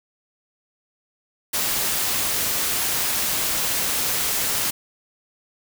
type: noise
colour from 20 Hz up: white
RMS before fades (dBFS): -23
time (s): 1.53-4.71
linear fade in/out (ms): 10
effects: none